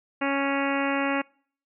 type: harmonic tone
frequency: 277.2 Hz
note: C#4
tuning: in tune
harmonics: 1 / 2 / 3 / 4 / 5 / 6 / 7 / 8 / 9 / 10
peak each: -27 / -30 / -32 / -33 / -34 / -35 / -35 / -36 / -37 / -37 dBFS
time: 0.21-1.22 s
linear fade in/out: 10 ms
effects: noise-tail reverb RT60 0.5 s tail -25 dB re dry